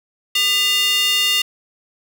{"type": "tone with high-pass filter", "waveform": "square", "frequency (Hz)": 401.3, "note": "G4", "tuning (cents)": 41, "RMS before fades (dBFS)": -17, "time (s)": [0.35, 1.42], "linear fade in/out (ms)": 5, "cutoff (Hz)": 2900, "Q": 3.5, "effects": []}